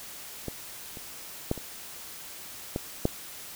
clicks, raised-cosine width 2 ms, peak -19 / -28 / -12 / -25 / -15 / -9 dBFS, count 6, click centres 0.483 / 0.972 / 1.514 / 1.577 / 2.761 / 3.054 s, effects white hiss -43 dBFS RMS until 3.55 s

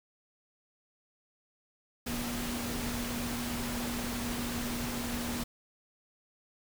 sine tone in noise, 240 Hz, B3, 49 cents flat, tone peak -36 dBFS, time 2.06-5.44 s, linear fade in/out 10 ms, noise pink, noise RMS -37 dBFS, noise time 2.06-5.44 s, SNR -2 dB, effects none

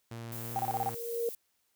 sawtooth tone, 115.9 Hz, A#2, 10 cents flat, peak -36 dBFS, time 0.11-0.95 s, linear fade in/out 5 ms
sine tone with exponential growth, 466.8 Hz, A#4, 2 cents sharp, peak -27 dBFS, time 0.27-1.29 s, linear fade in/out 2 ms, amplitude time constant 220 ms
violet noise, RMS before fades -43 dBFS, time 0.32-1.35 s, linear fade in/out 2 ms
sine tone bursts, 785 Hz, G5, 2 cents sharp, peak -28 dBFS, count 6, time 0.56-0.891 s, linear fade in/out 0 ms, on 31 ms, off 29 ms
effects white hiss -75 dBFS RMS until 1.75 s

